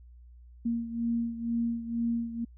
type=beating tone pair; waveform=sine; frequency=232.5 / 234.6 Hz; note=A#3 / A#3; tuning=-4 / +11 cents; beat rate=2.1 Hz; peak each=-29 / -34 dBFS; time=0.65-2.45 s; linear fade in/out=10 ms; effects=added 60 Hz sine -49 dBFS peak until 2.57 s